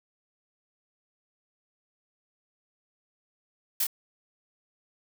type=noise with echo; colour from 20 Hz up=blue; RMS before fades=-26 dBFS; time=3.8-3.84 s; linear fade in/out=5 ms; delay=29 ms; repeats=1; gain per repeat=-3 dB; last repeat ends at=3.869 s; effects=none